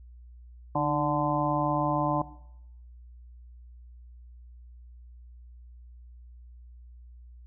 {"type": "harmonic tone with a mistuned harmonic", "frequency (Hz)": 146.83, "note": "D3", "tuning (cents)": 0, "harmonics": [1, 2, 4, 5, 6, 7], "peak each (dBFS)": [-31, -31, -31, -31, -31, -31], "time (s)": [0.75, 2.22], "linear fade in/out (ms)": 5, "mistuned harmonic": 2, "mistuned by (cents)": 52, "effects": ["noise-tail reverb RT60 0.8 s tail -18 dB re dry", "added 60 Hz sine -46 dBFS peak until 7.46 s"]}